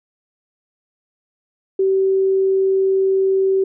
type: tone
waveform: sine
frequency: 384.3 Hz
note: G4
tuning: 34 cents flat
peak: -13 dBFS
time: 1.79-3.64 s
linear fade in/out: 5 ms
effects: none